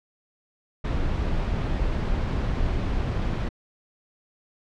brown noise, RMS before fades -25 dBFS, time 0.84-3.49 s, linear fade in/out 10 ms, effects low-pass 4000 Hz 12 dB/octave

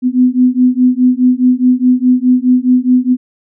sine beating tone pair, 249.2 / 254 Hz, B3 / B3, +16 / +49 cents, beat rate 4.8 Hz, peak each -10 dBFS, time 0.02-3.17 s, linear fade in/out 50 ms, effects none

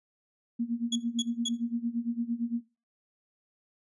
sine tone with tremolo, 234.7 Hz, A#3, 12 cents sharp, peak -25 dBFS, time 0.59-2.61 s, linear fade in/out 10 ms, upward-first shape sine, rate 8.8 Hz, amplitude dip 90%
30% pulse tone bursts, 3356 Hz, G#7, 17 cents sharp, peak -25 dBFS, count 3, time 0.92-1.488 s, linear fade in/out 5 ms, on 36 ms, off 230 ms
effects noise-tail reverb RT60 0.3 s tail -18 dB re dry + resampled to 24000 Hz

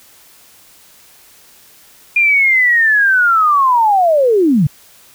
sine linear sweep, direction down, 2425 to 129.3 Hz, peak -8 dBFS, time 2.16-4.67 s, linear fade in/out 5 ms, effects white hiss -45 dBFS RMS until 5.14 s

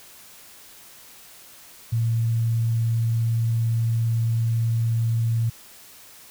sine tone, 114.7 Hz, A#2, 28 cents flat, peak -19 dBFS, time 1.92-5.5 s, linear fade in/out 10 ms, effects white hiss -47 dBFS RMS until 6.3 s

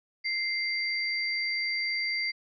sine tone pair together, 2093 / 4689 Hz, C7 / D8, 0 / -4 cents, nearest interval octave + major second, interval 1396 cents, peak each -29 / -32 dBFS, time 0.24-2.32 s, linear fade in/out 20 ms, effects none

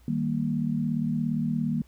sine chord, Eb major, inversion none, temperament equal, 155.56 / 196 / 233.1 Hz, Eb3 / G3 / Bb3, 0 / 0 / 0 cents, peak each -29 / -31 / -27 dBFS, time 0.08-1.82 s, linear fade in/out 2 ms, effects added 60 Hz sine -53 dBFS peak until 1.87 s + pink hiss -63 dBFS RMS until 1.87 s

